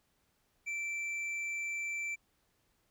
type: tone with hard clipping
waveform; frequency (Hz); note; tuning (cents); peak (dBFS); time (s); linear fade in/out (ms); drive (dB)
sine; 2337; D7; -9; -36; 0.66-2.16; 20; 5
effects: pink hiss -75 dBFS RMS until 2.9 s